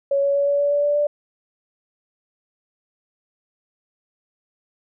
sine tone with pitch steps, 557 / 561.2 / 565.4 / 569.7 / 574 / 578.3 / 582.7 / 587.1 Hz, C#5 / C#5 / C#5 / C#5 / D5 / D5 / D5 / D5, +8 / +21 / +34 / +47 / -40 / -27 / -14 / -1 cents, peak -16 dBFS, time 0.11-1.07 s, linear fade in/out 5 ms, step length 120 ms, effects none

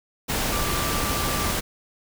sine tone in noise, 1174.7 Hz, D6, in tune, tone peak -31 dBFS, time 0.52-1.53 s, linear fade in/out 20 ms, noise pink, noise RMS -25 dBFS, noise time 0.28-1.61 s, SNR -9 dB, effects none

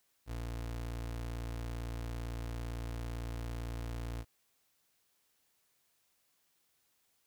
30% pulse tone, 57.8 Hz, A#1, 14 cents flat, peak -35 dBFS, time 0.26-4.25 s, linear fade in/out 50 ms, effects white hiss -75 dBFS RMS until 7.26 s

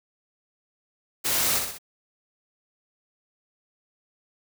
white noise with echo, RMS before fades -25 dBFS, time 1.24-1.6 s, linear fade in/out 20 ms, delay 62 ms, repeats 3, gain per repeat -5 dB, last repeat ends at 1.786 s, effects none

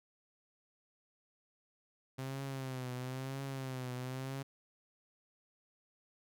sawtooth tone with vibrato, 131.1 Hz, C3, 4 cents sharp, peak -35 dBFS, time 2.18-4.43 s, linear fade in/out 10 ms, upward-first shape triangle, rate 1 Hz, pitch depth 85 cents each way, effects none

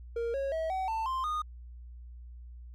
triangle tone with pitch steps, 466.2 / 548 / 644.2 / 757.3 / 890.3 / 1046.6 / 1230.3 Hz, A#4 / C#5 / E5 / F#5 / A5 / C6 / D#6, 0 / -20 / -40 / +40 / +20 / 0 / -20 cents, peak -28 dBFS, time 0.16-1.42 s, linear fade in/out 5 ms, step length 180 ms, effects added 60 Hz sine -44 dBFS peak until 2.74 s

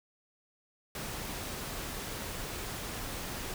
pink noise, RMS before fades -39 dBFS, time 0.95-3.54 s, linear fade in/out 2 ms, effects none

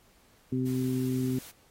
harmonic tone, 128.6 Hz, C3, 30 cents flat, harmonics 1 / 2 / 3, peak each -31 / -28 / -36 dBFS, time 0.52-1.39 s, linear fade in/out 5 ms
white noise, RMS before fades -48 dBFS, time 0.65-1.52 s, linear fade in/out 20 ms
effects pink hiss -63 dBFS RMS until 1.7 s + AAC 48 kbps

